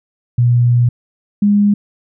sine tone pair in turn, 121 / 204.7 Hz, B2 / G#3, -35 / -25 cents, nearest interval major sixth, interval 910 cents, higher second, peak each -8 dBFS, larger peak neither, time 0.38-0.89 / 1.42-1.74 s, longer first, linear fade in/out 5 ms, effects none

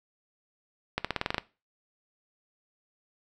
accelerating click train, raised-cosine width 0.3 ms, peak -11 dBFS, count 9, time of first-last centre 0.98-1.382 s, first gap 66 ms, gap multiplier 0.92, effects noise-tail reverb RT60 0.3 s tail -19 dB re dry

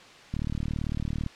click train, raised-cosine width 5 ms, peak -18 dBFS, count 36, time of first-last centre 0.34-1.263 s, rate 37.9 Hz, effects white hiss -49 dBFS RMS until 1.35 s + low-pass 4000 Hz 12 dB/octave

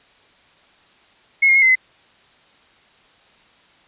sine tone with pitch steps, 2175 / 2135 / 2167 / 2063 / 2040 Hz, C#7 / C7 / C#7 / C7 / C7, -33 / +34 / -40 / -25 / -44 cents, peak -10 dBFS, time 1.42-1.755 s, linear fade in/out 10 ms, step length 67 ms, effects white hiss -53 dBFS RMS until 3.87 s + resampled to 8000 Hz

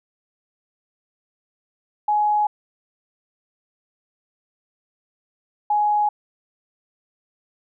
sine tone pair in turn, 839 / 836 Hz, G#5 / G#5, +17 / +11 cents, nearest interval unison, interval 6 cents, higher first, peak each -16 dBFS, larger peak neither, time 2.08-2.47 / 5.7-6.09 s, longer neither, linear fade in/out 5 ms, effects none

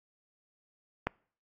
click, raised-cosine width 0.5 ms, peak -14 dBFS, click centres 1.07 s, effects noise-tail reverb RT60 0.5 s tail -26 dB re dry + AAC 48 kbps

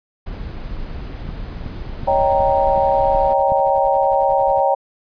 brown noise, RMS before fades -28 dBFS, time 0.26-3.34 s, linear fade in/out 10 ms
click train, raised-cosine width 5 ms, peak -16 dBFS, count 7, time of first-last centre 1.29-3.52 s, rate 2.69 Hz
sine chord, Eb dominant seventh, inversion third, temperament equal, 554.4 / 622.3 / 784 / 932.3 Hz, Db5 / Eb5 / G5 / Bb5, 0 / 0 / 0 / 0 cents, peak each -17 / -22 / -17 / -20 dBFS, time 2.07-4.75 s, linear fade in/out 10 ms
brown noise with tremolo, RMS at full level -35 dBFS, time 2.11-4.61 s, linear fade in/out 5 ms, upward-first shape sine, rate 11 Hz, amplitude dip 90%
effects resampled to 11025 Hz

